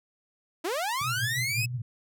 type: linear sweep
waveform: sawtooth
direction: up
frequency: 303.5 to 2606 Hz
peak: -24 dBFS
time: 0.64-1.66 s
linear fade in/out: 10 ms
type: band-pass noise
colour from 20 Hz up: white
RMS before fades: -34 dBFS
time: 1.01-1.82 s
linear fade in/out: 5 ms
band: 110 to 130 Hz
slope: 96 dB/octave
effects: none